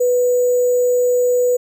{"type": "tone with sample-and-hold", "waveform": "sine", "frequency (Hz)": 493.9, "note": "B4", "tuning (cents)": 0, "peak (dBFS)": -12, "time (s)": [0, 1.57], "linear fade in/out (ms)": 10, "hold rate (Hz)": 7350, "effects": []}